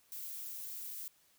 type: noise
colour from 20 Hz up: violet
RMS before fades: -44 dBFS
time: 0.12-1.08 s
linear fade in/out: 0 ms
effects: white hiss -69 dBFS RMS until 1.38 s